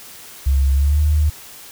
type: tone with pitch glide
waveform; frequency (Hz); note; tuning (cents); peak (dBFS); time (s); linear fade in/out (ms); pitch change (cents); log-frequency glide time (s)
sine; 68 to 75.45; C#2 to D2; -33 to +47; -12; 0.46-1.3; 10; +180; 0.74-1.01
effects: white hiss -39 dBFS RMS until 1.71 s